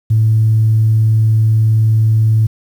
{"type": "tone", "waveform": "sine", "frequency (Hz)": 110.2, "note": "A2", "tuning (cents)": 3, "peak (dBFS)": -7, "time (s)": [0.1, 2.47], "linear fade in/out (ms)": 10, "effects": ["tanh soft clip ceiling -3 dBFS", "7-bit"]}